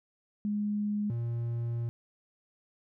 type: tone pair in turn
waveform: sine / triangle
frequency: 207.7 / 117.62 Hz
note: G#3 / A#2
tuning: 0 / +16 cents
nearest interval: minor seventh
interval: 984 cents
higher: first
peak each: -28 dBFS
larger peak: neither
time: 0.45-1.1 / 1.1-1.89 s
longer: second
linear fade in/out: 0 ms
effects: none